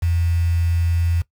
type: tone with quantisation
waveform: sine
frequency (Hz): 84.9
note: F2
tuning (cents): -48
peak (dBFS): -16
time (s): 0.02-1.22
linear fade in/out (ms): 10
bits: 6
effects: noise-tail reverb RT60 0.1 s tail -18 dB re dry